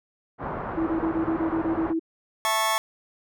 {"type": "low-pass noise", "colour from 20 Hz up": "white", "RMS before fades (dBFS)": -32, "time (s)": [0.38, 1.94], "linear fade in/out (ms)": 50, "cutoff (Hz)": 1200, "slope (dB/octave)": 24}
{"type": "tone bursts", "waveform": "sine", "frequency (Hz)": 325.9, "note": "E4", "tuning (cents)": -20, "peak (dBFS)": -22, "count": 10, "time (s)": [0.77, 1.995], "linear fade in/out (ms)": 10, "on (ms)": 100, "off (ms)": 25}
{"type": "chord", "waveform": "sawtooth", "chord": "A major", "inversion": "second", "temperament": "just", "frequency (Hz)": [660, 880, 1100], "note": ["E5", "A5", "C#6"], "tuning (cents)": [2, 0, -14], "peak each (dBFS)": [-25, -22, -21], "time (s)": [2.45, 2.78], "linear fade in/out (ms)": 0}
{"effects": []}